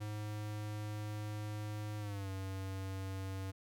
square tone with pitch glide, 105.7 to 95.81 Hz, G#2 to G2, +31 to -39 cents, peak -40 dBFS, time 0-3.52 s, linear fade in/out 20 ms, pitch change -170 cents, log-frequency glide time 1.99-2.3 s, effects none

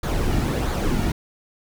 brown noise with flanger, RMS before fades -22 dBFS, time 0.03-1.12 s, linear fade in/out 5 ms, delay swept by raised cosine 0.36 to 1.96 ms, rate 1.5 Hz, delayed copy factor -0.5, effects none

